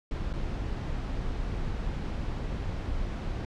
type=noise with dropouts; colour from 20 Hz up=brown; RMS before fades=-32 dBFS; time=0.11-3.45 s; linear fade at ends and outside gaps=2 ms; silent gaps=0.33-0.336 s; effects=low-pass 5000 Hz 12 dB/octave